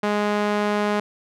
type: tone with band-pass filter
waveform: sawtooth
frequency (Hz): 207.7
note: G#3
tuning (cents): 0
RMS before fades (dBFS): -22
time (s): 0.03-1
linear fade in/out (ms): 5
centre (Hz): 880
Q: 0.51
effects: none